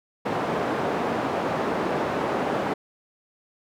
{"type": "band-pass noise", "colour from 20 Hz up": "white", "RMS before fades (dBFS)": -26, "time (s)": [0.25, 2.74], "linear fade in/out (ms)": 10, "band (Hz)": [170, 780], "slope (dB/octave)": 12, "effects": []}